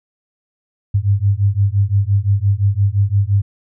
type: beating tone pair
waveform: sine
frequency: 97.4 / 103.2 Hz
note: G2 / G#2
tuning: -11 / -10 cents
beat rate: 5.8 Hz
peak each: -15 dBFS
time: 0.94-3.42 s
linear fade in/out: 10 ms
effects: none